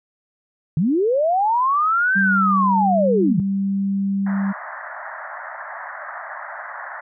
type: linear two-way sweep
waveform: sine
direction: up then down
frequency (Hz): 139.5 to 1600 to 139.5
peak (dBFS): -15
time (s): 0.77-3.4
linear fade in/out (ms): 2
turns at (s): 2.19
type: tone with pitch glide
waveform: sine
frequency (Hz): 193.9 to 196.72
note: G3 to G3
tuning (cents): -19 to +6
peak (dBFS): -18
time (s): 2.15-4.53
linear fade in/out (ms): 20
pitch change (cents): +25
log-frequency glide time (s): 2.66-3.83
type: band-pass noise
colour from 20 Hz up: white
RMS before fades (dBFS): -33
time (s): 4.26-7.01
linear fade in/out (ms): 10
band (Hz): 590 to 1900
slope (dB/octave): 96
effects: none